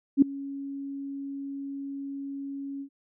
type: tone with ADSR envelope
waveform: sine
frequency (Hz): 277.2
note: C#4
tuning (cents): 0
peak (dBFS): -11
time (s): 0.17-2.89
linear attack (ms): 50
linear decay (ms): 5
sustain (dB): -22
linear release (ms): 80
effects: none